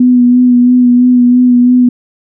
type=tone with vibrato; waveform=sine; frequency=246.9 Hz; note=B3; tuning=in tune; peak=-3 dBFS; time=0-1.89 s; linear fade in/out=5 ms; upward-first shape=sine; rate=3 Hz; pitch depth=23 cents each way; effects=none